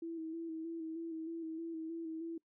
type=tone with vibrato; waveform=sine; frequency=326.5 Hz; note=E4; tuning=17 cents flat; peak=-39 dBFS; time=0.02-2.38 s; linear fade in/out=5 ms; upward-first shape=square; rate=3.2 Hz; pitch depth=29 cents each way; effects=noise-tail reverb RT60 0.1 s tail -24 dB re dry